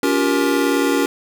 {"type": "chord", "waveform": "square", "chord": "G half-diminished seventh", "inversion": "second", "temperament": "just", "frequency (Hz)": [282.2, 352.8, 392, 470.4], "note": ["Db4", "F4", "G4", "Bb4"], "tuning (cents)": [31, 18, 0, 16], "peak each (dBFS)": [-19, -23, -23, -23], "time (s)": [0.03, 1.06], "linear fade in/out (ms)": 2, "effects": []}